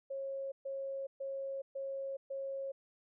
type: tone bursts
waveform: sine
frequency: 544 Hz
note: C#5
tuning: 33 cents flat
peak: -37 dBFS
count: 5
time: 0.1-2.72 s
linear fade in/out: 10 ms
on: 420 ms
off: 130 ms
effects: none